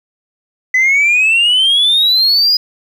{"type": "exponential sweep", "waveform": "sine", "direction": "up", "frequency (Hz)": [2000, 4978], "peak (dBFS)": -6, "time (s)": [0.74, 2.57], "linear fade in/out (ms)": 5, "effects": ["tanh soft clip ceiling -6 dBFS", "7-bit"]}